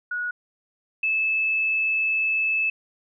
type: tone pair in turn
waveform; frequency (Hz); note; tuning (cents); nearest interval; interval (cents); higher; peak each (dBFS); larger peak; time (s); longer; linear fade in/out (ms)
sine; 1458 / 2614; F#6 / E7; -26 / -15; minor seventh; 1011; second; -25 / -20; second; 0.11-0.31 / 1.03-2.7; second; 5
effects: none